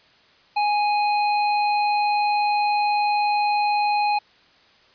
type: tone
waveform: square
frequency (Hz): 830.6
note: G#5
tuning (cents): 0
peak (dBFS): -19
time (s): 0.56-4.19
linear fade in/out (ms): 10
effects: white hiss -55 dBFS RMS until 4.94 s + resampled to 11025 Hz